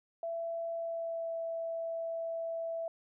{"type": "tone with pitch glide", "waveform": "sine", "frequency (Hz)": [668, 661.5], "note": ["E5", "E5"], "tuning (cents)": [23, 6], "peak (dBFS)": -34, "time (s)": [0.23, 2.88], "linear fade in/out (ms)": 2, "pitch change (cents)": -17, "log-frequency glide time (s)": [0.74, 1.35], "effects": []}